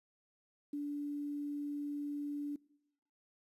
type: tone with quantisation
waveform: sine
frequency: 290 Hz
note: D4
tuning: 22 cents flat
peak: -36 dBFS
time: 0.73-2.56 s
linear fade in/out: 5 ms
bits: 11
effects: noise-tail reverb RT60 0.9 s tail -23 dB re dry + resampled to 32000 Hz